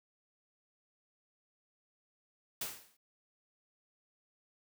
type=noise with exponential decay; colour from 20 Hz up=white; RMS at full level=-35 dBFS; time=2.61-2.97 s; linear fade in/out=5 ms; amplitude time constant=77 ms; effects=none